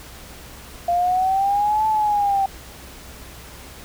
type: exponential two-way sweep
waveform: sine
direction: up then down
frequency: 690 to 875 to 775 Hz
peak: -16 dBFS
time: 0.88-2.46 s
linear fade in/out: 5 ms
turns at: 1.87 s
effects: added 63 Hz sine -44 dBFS peak until 3.84 s + pink hiss -41 dBFS RMS until 3.84 s